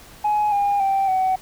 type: tone with pitch steps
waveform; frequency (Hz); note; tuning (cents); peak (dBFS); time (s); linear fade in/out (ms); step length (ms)
sine; 840 / 810 / 781 / 753.1; G#5 / G#5 / G5 / F#5; +19 / -43 / -7 / +30; -15; 0.24-1.36; 10; 280
effects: tanh soft clip ceiling -14 dBFS + pink hiss -45 dBFS RMS until 1.41 s